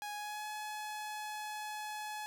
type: tone with pitch glide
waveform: sawtooth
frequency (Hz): 830.6 to 849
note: G#5 to G#5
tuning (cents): 0 to +38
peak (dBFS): -36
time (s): 0.02-2.26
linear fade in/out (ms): 0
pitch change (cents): +38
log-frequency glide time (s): 0.14-0.46
effects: none

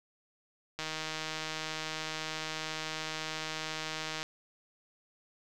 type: click train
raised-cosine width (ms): 0.2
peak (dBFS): -19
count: 541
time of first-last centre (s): 0.79-4.229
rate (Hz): 157
effects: none

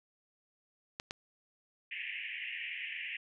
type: clicks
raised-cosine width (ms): 0.2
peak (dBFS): -21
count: 2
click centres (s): 0.999 / 1.109
type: band-pass noise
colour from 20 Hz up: white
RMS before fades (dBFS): -41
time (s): 1.91-3.17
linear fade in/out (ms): 5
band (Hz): 1800 to 2900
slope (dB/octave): 96
effects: none

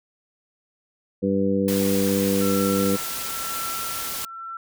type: harmonic tone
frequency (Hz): 98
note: G2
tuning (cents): 0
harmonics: 1 / 2 / 3 / 4 / 5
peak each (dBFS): -33 / -22 / -26 / -29 / -24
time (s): 1.22-2.97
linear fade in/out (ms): 20
type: noise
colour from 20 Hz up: white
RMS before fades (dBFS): -30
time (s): 1.68-4.25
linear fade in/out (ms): 2
type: tone with tremolo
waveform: sine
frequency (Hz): 1345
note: E6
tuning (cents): +34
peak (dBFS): -29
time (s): 2.41-4.57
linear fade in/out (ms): 2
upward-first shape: triangle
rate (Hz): 1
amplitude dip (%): 70
effects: none

